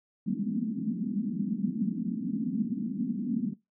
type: band-pass noise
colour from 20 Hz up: pink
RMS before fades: -31 dBFS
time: 0.26-3.54 s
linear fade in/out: 10 ms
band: 190 to 250 Hz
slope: 48 dB/octave
effects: noise-tail reverb RT60 0.2 s tail -20 dB re dry